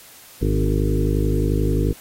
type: harmonic tone with a mistuned harmonic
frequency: 51.4 Hz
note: G#1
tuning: 17 cents flat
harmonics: 1 / 2 / 3 / 5 / 6 / 7 / 8 / 9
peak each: -20 / -23 / -25 / -27 / -28 / -28 / -29 / -30 dBFS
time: 0.41-1.93 s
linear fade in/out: 10 ms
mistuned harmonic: 6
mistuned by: -15 cents
effects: white hiss -45 dBFS RMS until 2 s + AAC 48 kbps